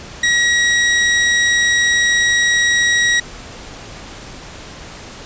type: tone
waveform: sawtooth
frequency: 1908 Hz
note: A#6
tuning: 40 cents sharp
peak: -8 dBFS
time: 0.23-3.2 s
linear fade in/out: 5 ms
effects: pink hiss -34 dBFS RMS until 5.25 s + resampled to 16000 Hz